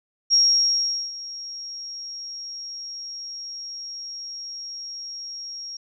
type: tone with ADSR envelope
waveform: sine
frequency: 5588 Hz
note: F8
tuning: in tune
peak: -13 dBFS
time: 0.3-5.77 s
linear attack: 33 ms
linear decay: 780 ms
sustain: -19 dB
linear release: 4 ms
effects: none

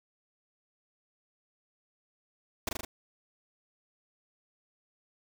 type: noise with echo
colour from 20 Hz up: pink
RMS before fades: -31 dBFS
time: 2.67-2.69 s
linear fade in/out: 5 ms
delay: 40 ms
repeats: 4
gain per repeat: -2 dB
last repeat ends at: 2.85 s
effects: none

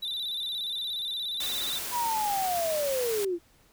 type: tone with vibrato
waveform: triangle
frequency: 3741 Hz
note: A#7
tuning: 5 cents sharp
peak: -29 dBFS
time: 0.02-1.79 s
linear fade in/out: 10 ms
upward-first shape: square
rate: 17 Hz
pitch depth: 74 cents each way
type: noise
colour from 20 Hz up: white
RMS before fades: -35 dBFS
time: 1.4-3.25 s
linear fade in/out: 5 ms
type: linear sweep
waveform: sine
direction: down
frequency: 989 to 329.6 Hz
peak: -26 dBFS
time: 1.91-3.39 s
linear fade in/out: 50 ms
effects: pink hiss -62 dBFS RMS until 3.72 s

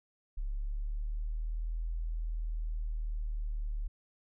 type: exponential two-way sweep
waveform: sine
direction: up then down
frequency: 34.65 to 41.2 to 36.95 Hz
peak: -32 dBFS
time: 0.37-3.88 s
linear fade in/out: 10 ms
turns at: 1.83 s
effects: none

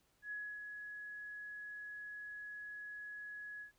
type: tone with ADSR envelope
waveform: sine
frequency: 1682 Hz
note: G#6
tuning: 22 cents sharp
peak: -40 dBFS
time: 0.22-3.72 s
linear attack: 91 ms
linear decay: 280 ms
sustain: -5 dB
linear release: 110 ms
effects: pink hiss -75 dBFS RMS until 3.78 s

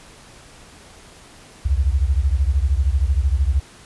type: beating tone pair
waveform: sine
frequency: 63.8 / 76.8 Hz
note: C2 / D#2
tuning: -43 / -22 cents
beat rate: 13 Hz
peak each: -17 / -19 dBFS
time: 1.65-3.6 s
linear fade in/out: 10 ms
effects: pink hiss -45 dBFS RMS until 3.85 s + resampled to 24000 Hz

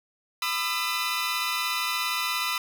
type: tone cluster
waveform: 15% pulse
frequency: 1001 / 1216 / 1329 Hz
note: B5 / D#6 / E6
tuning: +23 / -40 / +14 cents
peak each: -24 dBFS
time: 0.42-2.58 s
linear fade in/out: 2 ms
effects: none

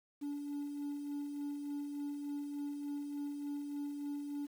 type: tone with tremolo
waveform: sine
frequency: 288.2 Hz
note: D4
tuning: 33 cents flat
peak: -34 dBFS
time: 0.21-4.47 s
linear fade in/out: 20 ms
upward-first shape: sine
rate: 3.4 Hz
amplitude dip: 45%
effects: tanh soft clip ceiling -36 dBFS + 10-bit

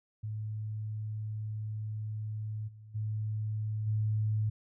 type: tone with level steps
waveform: sine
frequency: 107.6 Hz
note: A2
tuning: 38 cents flat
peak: -34 / -48 / -31 / -27 dBFS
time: 0.23-4.5 s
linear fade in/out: 10 ms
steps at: 2.67 / 2.94 / 3.86 s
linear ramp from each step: 20 ms
effects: none

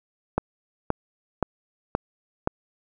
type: click train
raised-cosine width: 1 ms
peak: -7 dBFS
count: 5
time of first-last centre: 0.38-2.474 s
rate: 1.91 Hz
effects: none

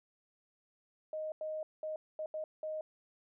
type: tone bursts at uneven times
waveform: sine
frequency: 622.3 Hz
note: D#5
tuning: in tune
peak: -36 dBFS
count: 6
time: 1.13-1.32 / 1.41-1.63 / 1.83-1.96 / 2.19-2.26 / 2.34-2.44 / 2.63-2.81 s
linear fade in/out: 2 ms
effects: none

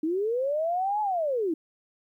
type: linear two-way sweep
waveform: sine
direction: up then down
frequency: 301.2 to 861 to 301.2 Hz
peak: -24 dBFS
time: 0.03-1.54 s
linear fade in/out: 5 ms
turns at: 1.01 s
effects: 11-bit

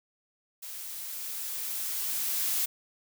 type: noise with level ramp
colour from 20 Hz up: blue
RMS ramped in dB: -41 to -28 dBFS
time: 0.62-2.66 s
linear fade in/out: 10 ms
effects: none

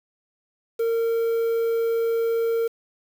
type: tone with quantisation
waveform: triangle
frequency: 458.7 Hz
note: A#4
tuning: 28 cents flat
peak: -18 dBFS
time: 0.79-2.68 s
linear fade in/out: 10 ms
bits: 7
effects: none

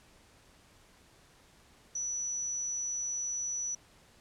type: tone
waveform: sine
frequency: 5920 Hz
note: F#8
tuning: in tune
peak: -32 dBFS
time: 1.95-3.75 s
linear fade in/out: 5 ms
effects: pink hiss -61 dBFS RMS until 4.2 s + low-pass 10000 Hz 12 dB/octave

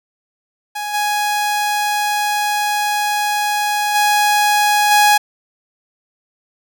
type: tone with level steps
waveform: sawtooth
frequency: 832 Hz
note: G#5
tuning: 3 cents sharp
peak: -18 / -12 / -8 / -5 dBFS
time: 0.75-5.18 s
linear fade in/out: 10 ms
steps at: 0.93 / 3.94 / 4.9 s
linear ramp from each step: 20 ms
effects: none

